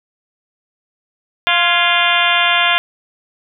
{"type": "harmonic tone with a mistuned harmonic", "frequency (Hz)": 348.9, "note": "F4", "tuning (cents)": -2, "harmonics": [2, 3, 4, 5, 6, 7, 8, 9, 10], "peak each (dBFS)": [-20, -20, -20, -20, -20, -20, -20, -20, -20], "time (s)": [1.47, 2.78], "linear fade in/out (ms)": 0, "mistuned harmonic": 5, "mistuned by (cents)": -68, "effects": []}